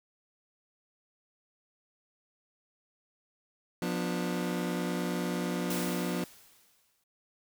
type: chord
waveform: 30% pulse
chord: B diminished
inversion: second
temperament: just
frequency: 177.8 / 246.9 / 296.3 Hz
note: F3 / B3 / D4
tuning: +31 / 0 / +15 cents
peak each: -30 / -33 / -35 dBFS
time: 3.82-6.24 s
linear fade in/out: 2 ms
type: noise with exponential decay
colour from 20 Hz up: white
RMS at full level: -36 dBFS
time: 5.7-7.04 s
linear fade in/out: 5 ms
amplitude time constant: 290 ms
effects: none